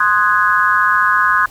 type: chord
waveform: sine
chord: Ab dominant seventh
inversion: first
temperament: equal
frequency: 1046.5 / 1244.5 / 1480 / 1661.2 Hz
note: C6 / Eb6 / Gb6 / Ab6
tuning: 0 / 0 / 0 / 0 cents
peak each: -16 dBFS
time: 0-1.46 s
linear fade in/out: 5 ms
effects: pink hiss -41 dBFS RMS until 1.5 s